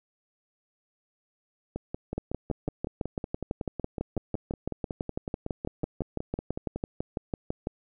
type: two click trains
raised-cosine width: 2 ms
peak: -16 / -19 dBFS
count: 34 / 28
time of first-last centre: 2.18-7.671 / 1.76-6.76 s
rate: 6.01 / 5.4 Hz
effects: none